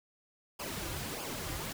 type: noise with flanger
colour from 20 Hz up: pink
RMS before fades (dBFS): -39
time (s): 0.59-1.73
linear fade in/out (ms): 10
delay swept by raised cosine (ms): 0.51 to 4.61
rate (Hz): 1.6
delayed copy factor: -0.7
effects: none